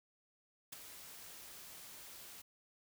white noise with ADSR envelope, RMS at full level -44 dBFS, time 0.72-2.42 s, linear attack 10 ms, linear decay 11 ms, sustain -9 dB, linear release 8 ms, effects none

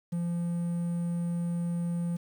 triangle tone with quantisation, 171.9 Hz, F3, 27 cents flat, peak -26 dBFS, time 0.12-2.17 s, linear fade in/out 10 ms, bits 9, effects none

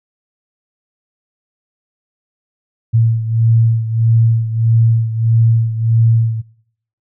sine beating tone pair, 113.6 / 115.2 Hz, A#2 / A#2, -44 / -20 cents, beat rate 1.6 Hz, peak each -11 / -16 dBFS, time 2.93-6.42 s, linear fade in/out 20 ms, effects noise-tail reverb RT60 0.7 s tail -24 dB re dry

